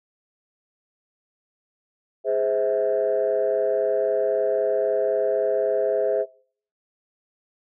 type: chord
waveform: sine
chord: Ab augmented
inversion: none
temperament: just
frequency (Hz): 415.3 / 519.1 / 648.9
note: Ab4 / C5 / E5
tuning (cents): 0 / -14 / -27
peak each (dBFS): -23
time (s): 2.24-6.26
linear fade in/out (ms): 50
effects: noise-tail reverb RT60 0.6 s tail -26 dB re dry + tanh soft clip ceiling -13 dBFS